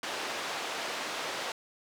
pink band-pass noise, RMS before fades -36 dBFS, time 0.03-1.52 s, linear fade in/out 2 ms, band 500 to 5300 Hz, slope 12 dB/octave, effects none

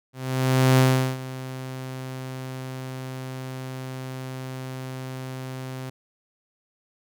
sawtooth tone with ADSR envelope, 130.2 Hz, C3, 8 cents flat, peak -10 dBFS, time 0.13-5.9 s, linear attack 650 ms, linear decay 390 ms, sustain -18 dB, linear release 8 ms, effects none

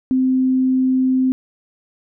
sine tone, 259.2 Hz, C4, 16 cents flat, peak -13 dBFS, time 0.11-1.32 s, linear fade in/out 0 ms, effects none

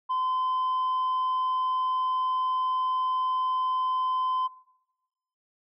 sine tone, 1026 Hz, C6, 34 cents flat, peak -22 dBFS, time 0.09-4.48 s, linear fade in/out 20 ms, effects noise-tail reverb RT60 1.0 s tail -21 dB re dry + tanh soft clip ceiling -23 dBFS

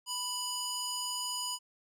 square tone with band-pass filter, 987.8 Hz, B5, in tune, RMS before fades -36 dBFS, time 0.06-1.59 s, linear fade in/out 50 ms, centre 6600 Hz, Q 1.1, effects none

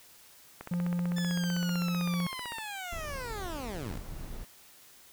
click train, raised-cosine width 0.5 ms, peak -25 dBFS, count 32, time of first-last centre 0.61-2.585 s, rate 15.7 Hz
triangle tone, 175.1 Hz, F3, 5 cents sharp, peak -26 dBFS, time 0.71-2.27 s, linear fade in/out 5 ms
15% pulse linear sweep, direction down, 1760 to 37 Hz, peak -31 dBFS, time 1.16-3.99 s, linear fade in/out 10 ms
brown noise, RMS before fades -41 dBFS, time 2.92-4.45 s, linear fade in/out 2 ms
effects white hiss -56 dBFS RMS until 5.12 s

